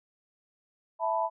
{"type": "chord", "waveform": "sine", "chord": "E suspended fourth", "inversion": "none", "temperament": "equal", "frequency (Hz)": [659.3, 880, 987.8], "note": ["E5", "A5", "B5"], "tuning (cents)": [0, 0, 0], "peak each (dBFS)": -30, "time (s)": [0.99, 1.3], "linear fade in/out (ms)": 50, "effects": []}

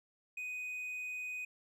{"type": "tone", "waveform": "triangle", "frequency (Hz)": 2495, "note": "D#7", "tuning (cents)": 4, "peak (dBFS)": -37, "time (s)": [0.37, 1.45], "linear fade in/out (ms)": 5, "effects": []}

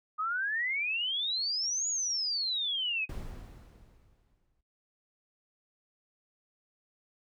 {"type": "exponential two-way sweep", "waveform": "sine", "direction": "up then down", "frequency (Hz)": [1230, 6900, 2487], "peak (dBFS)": -29, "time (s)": [0.18, 3.06], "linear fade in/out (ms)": 20, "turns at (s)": 1.88}
{"type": "noise with exponential decay", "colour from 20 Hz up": "brown", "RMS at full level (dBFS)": -37, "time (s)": [3.09, 4.61], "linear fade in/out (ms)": 5, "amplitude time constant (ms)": 330}
{"effects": ["noise-tail reverb RT60 0.2 s tail -21 dB re dry"]}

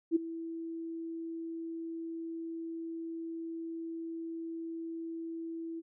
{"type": "tone with ADSR envelope", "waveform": "sine", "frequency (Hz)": 329.6, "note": "E4", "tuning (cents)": 0, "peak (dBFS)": -21, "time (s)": [0.11, 5.82], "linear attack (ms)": 47, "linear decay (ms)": 13, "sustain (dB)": -16, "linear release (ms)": 35, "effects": []}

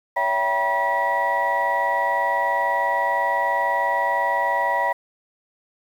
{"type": "tone cluster", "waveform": "sine", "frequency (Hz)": [563, 663, 777, 963, 1942], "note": ["C#5", "E5", "G5", "B5", "B6"], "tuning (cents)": [27, 10, -16, -44, -30], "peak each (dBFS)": [-27, -27, -26, -21, -25], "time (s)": [0.16, 4.93], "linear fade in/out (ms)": 10, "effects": ["tanh soft clip ceiling -10 dBFS", "8-bit"]}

